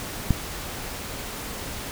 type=click; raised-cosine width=5 ms; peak=-6 dBFS; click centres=0.307 s; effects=pink hiss -34 dBFS RMS until 1.91 s